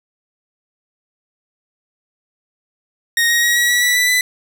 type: tone with pitch steps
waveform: sawtooth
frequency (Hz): 1864 / 1882.4 / 1901 / 1919.7 / 1938.7 / 1957.8 / 1977.1 / 1996.6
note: A#6 / A#6 / A#6 / B6 / B6 / B6 / B6 / B6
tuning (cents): -1 / +16 / +33 / -50 / -33 / -16 / +1 / +18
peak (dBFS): -9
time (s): 3.17-4.21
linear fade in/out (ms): 2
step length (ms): 130
effects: none